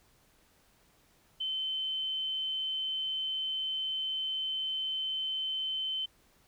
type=tone; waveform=sine; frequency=3072 Hz; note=G7; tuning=36 cents flat; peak=-31 dBFS; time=1.4-6.06 s; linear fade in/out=10 ms; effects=pink hiss -66 dBFS RMS until 6.47 s